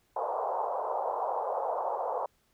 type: band-pass noise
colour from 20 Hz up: white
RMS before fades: -32 dBFS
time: 0.16-2.26 s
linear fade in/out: 5 ms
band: 470 to 1000 Hz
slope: 48 dB/octave
effects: pink hiss -71 dBFS RMS until 2.53 s